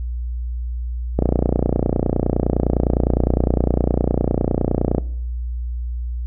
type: click train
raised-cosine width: 2 ms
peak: -3 dBFS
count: 114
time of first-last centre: 1.19-4.982 s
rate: 29.8 Hz
effects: noise-tail reverb RT60 0.7 s tail -22 dB re dry + added 60 Hz sine -22 dBFS peak until 6.26 s